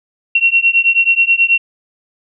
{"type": "beating tone pair", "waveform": "sine", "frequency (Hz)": [2727, 2736.3], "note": ["F7", "F7"], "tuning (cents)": [-42, -36], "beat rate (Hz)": 9.3, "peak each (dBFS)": -12, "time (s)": [0.35, 1.58], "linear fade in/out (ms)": 5, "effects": []}